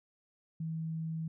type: tone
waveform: sine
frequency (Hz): 161.3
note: E3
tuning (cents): -37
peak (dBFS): -34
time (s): 0.6-1.28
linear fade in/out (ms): 5
effects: none